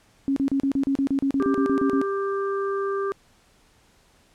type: tone bursts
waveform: sine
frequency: 274.2 Hz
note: C#4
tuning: 19 cents flat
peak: -19 dBFS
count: 15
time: 0.28-2.015 s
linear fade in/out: 0 ms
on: 83 ms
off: 35 ms
type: harmonic tone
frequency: 394.7 Hz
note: G4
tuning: 12 cents sharp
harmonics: 1 / 3 / 4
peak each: -24 / -30 / -38 dBFS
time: 1.4-3.12 s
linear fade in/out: 0 ms
effects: pink hiss -59 dBFS RMS until 4.34 s + low-pass 10000 Hz 12 dB/octave